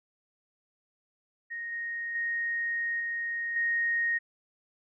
sine tone with level steps, 1864.7 Hz, A#6, in tune, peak -34 / -32 / -28 / -30 / -25 dBFS, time 1.5-4.19 s, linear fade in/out 20 ms, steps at 1.72 / 2.15 / 3 / 3.56 s, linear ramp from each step 2 ms, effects none

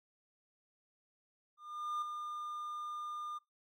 triangle tone with ADSR envelope, 1207 Hz, D6, 47 cents sharp, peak -32 dBFS, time 1.57-3.39 s, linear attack 450 ms, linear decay 5 ms, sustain -6 dB, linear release 19 ms, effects noise-tail reverb RT60 0.2 s tail -22 dB re dry

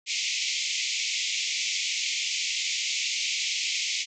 pink band-pass noise, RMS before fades -29 dBFS, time 0.06-4.06 s, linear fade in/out 50 ms, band 2100 to 7300 Hz, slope 96 dB/octave, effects none

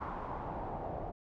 pink noise with low-pass filter sweep, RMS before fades -40 dBFS, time 0-1.12 s, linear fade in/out 20 ms, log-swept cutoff 1100 to 680 Hz, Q 3.4, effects none

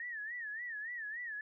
sine tone with vibrato, 1816 Hz, A#6, 46 cents flat, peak -39 dBFS, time 0-1.41 s, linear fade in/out 2 ms, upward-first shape sine, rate 3.5 Hz, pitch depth 140 cents each way, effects none

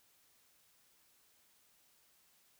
silence, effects white hiss -70 dBFS RMS until 2.59 s

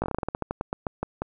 slowing click train, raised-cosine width 1 ms, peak -13 dBFS, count 17, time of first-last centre 0.02-1.22 s, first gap 18 ms, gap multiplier 1.17, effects none

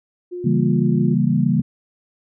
sine tone with pitch glide, 356.2 to 353.5 Hz, F4 to F4, +34 to +21 cents, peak -26 dBFS, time 0.31-1.15 s, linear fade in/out 20 ms, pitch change -13 cents, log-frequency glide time 0.66-1.02 s
sine chord, C# diminished seventh, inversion none, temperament equal, 138.59 / 164.81 / 196 / 233.1 Hz, C#3 / E3 / G3 / Bb3, 0 / 0 / 0 / 0 cents, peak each -20 dBFS, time 0.44-1.62 s, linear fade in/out 10 ms
click, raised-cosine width 3 ms, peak -23 dBFS, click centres 1.596 s
effects none

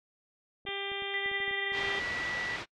clicks, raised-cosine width 2 ms, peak -37 dBFS, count 11, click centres 0.652 / 0.687 / 0.917 / 1.022 / 1.26 / 1.315 / 1.403 / 1.479 / 1.511 / 1.72 / 1.885 s
harmonic tone, 397 Hz, G4, 22 cents sharp, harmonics 1 / 2 / 3 / 4 / 5 / 6 / 7 / 8 / 9, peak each -40 / -43 / -47 / -48 / -40 / -43 / -46 / -39 / -44 dBFS, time 0.66-2 s, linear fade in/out 10 ms
sine tone with pitch glide, 1975.5 to 1953.9 Hz, B6 to B6, 0 to -19 cents, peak -33 dBFS, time 1.14-2.56 s, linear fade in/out 0 ms, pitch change -19 cents, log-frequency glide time 1.27-1.83 s
white low-pass noise, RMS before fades -39 dBFS, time 1.72-2.66 s, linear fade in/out 50 ms, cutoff 2900 Hz, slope 12 dB/octave
effects noise-tail reverb RT60 0.1 s tail -25 dB re dry + low-pass 6000 Hz 12 dB/octave

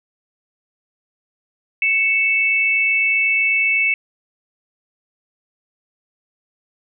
sine tone pair together, 2223 / 2637 Hz, C#7 / E7, +4 / 0 cents, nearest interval minor third, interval 296 cents, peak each -17 dBFS, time 1.82-3.94 s, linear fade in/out 2 ms, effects none

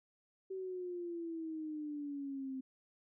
sine exponential sweep, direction down, 383.4 to 260.6 Hz, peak -39 dBFS, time 0.5-2.61 s, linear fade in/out 10 ms, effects none

